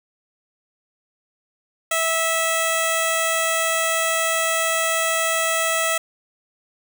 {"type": "tone with notch filter", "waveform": "5% pulse", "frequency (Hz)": 653, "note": "E5", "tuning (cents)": -17, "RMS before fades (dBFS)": -21, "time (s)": [1.91, 5.98], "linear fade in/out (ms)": 5, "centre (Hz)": 4800, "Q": 0.74, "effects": []}